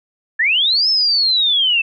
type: linear two-way sweep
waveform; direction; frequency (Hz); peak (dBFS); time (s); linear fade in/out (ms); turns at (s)
sine; up then down; 1685 to 5300 to 2613; -12; 0.39-1.82; 10; 0.89
effects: none